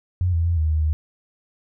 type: tone with pitch steps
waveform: sine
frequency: 90.4 / 83.2 / 85.3 / 78.4 / 77.8 / 77.2 Hz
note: F#2 / E2 / F2 / D#2 / D#2 / D#2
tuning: -40 / +17 / -40 / +14 / 0 / -13 cents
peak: -17 dBFS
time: 0.21-0.93 s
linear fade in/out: 0 ms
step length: 120 ms
effects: none